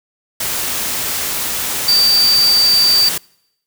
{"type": "tone in noise", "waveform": "sine", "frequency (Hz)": 4638, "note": "D8", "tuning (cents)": -22, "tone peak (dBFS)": -9, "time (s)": [1.88, 3.09], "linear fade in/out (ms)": 5, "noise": "white", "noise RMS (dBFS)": -20, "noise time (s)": [0.4, 3.18], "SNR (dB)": 8, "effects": ["noise-tail reverb RT60 0.8 s tail -26 dB re dry"]}